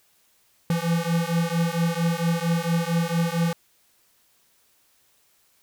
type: beating tone pair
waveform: square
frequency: 166 / 170.4 Hz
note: E3 / F3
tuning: +12 / -42 cents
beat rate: 4.4 Hz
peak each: -25 dBFS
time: 0.7-3.53 s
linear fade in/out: 2 ms
effects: white hiss -63 dBFS RMS until 5.62 s